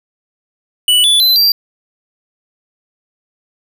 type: tone with pitch steps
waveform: square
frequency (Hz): 2960 / 3460 / 4043 / 4726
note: F#7 / A7 / B7 / D8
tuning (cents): 0 / -30 / +40 / +10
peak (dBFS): -8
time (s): 0.88-1.52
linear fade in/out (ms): 2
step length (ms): 160
effects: none